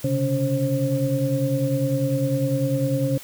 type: tone cluster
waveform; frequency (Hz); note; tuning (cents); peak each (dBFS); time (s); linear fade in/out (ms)
sine; 130.8 / 140.8 / 281.5 / 532; C3 / C#3 / C#4 / C5; 0 / +27 / +27 / +29; -25; 0.04-3.18; 5
effects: white hiss -42 dBFS RMS until 3.23 s